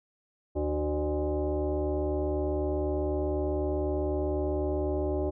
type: tone with frequency modulation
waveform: sine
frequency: 150 Hz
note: D3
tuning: 37 cents sharp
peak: -26 dBFS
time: 0.55-5.31 s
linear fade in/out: 20 ms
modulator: 224 Hz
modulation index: 2.2
effects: none